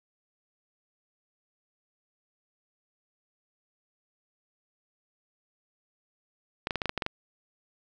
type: clicks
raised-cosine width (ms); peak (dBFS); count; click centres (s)
0.3; -13; 9; 6.671 / 6.708 / 6.757 / 6.818 / 6.857 / 6.894 / 6.977 / 7.022 / 7.064
effects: none